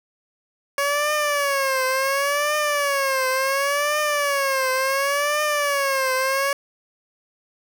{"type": "tone with vibrato", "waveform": "15% pulse", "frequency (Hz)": 559, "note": "C#5", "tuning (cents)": 14, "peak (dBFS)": -13, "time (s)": [0.78, 6.53], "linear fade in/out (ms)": 2, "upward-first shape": "triangle", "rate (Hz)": 0.7, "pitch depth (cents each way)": 140, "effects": []}